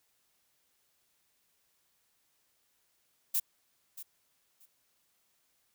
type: noise with echo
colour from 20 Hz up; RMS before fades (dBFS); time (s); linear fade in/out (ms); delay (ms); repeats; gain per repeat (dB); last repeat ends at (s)
violet; -29; 3.34-3.4; 10; 630; 2; -15; 4.66
effects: white hiss -74 dBFS RMS until 5.74 s